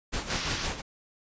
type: noise with tremolo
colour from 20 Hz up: pink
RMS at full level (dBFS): -30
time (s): 0.12-0.82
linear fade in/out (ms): 20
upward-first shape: sine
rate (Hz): 5.8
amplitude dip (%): 70
type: band-pass noise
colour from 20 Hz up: white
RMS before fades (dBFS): -35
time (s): 0.3-0.67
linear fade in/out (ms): 2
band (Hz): 930 to 6000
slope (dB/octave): 48
effects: resampled to 16000 Hz